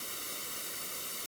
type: noise with comb filter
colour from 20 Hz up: white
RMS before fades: -39 dBFS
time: 0-1.26 s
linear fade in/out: 2 ms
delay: 1.2 ms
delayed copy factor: -0.7
effects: AAC 64 kbps